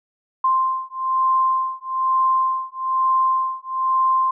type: beating tone pair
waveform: sine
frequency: 1046.5 / 1047.6 Hz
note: C6 / C6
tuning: 0 / +2 cents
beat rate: 1.1 Hz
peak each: -20 dBFS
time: 0.44-4.31 s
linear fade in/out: 5 ms
effects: none